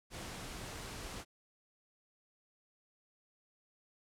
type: noise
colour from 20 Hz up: pink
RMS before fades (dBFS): -45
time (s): 0.1-1.25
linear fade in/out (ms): 50
effects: low-pass 10000 Hz 12 dB/octave